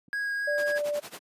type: click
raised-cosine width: 5 ms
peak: -32 dBFS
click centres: 0.083 s
type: tone with vibrato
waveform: triangle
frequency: 1644 Hz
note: G#6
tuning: 18 cents flat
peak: -26 dBFS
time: 0.13-0.78 s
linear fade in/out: 0 ms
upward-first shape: triangle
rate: 3.6 Hz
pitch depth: 10 cents each way
type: tone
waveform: sine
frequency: 587.3 Hz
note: D5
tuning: in tune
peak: -26 dBFS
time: 0.47-1 s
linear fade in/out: 10 ms
type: noise with tremolo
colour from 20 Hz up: pink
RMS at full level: -38 dBFS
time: 0.58-1.19 s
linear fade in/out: 0 ms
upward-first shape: sine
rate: 11 Hz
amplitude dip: 90%
effects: high-pass 300 Hz 12 dB/octave + resampled to 32000 Hz